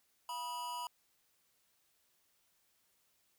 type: tone with amplitude modulation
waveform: square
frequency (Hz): 975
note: B5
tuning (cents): -23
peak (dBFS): -37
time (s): 0.29-0.87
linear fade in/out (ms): 2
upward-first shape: sine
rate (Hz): 279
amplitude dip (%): 60
effects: white hiss -75 dBFS RMS until 3.38 s